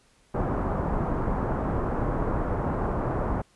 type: low-pass noise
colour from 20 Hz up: pink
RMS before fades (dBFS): -27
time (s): 0.34-3.42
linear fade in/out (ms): 10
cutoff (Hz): 1200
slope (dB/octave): 24
effects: pink hiss -62 dBFS RMS until 3.55 s + resampled to 24000 Hz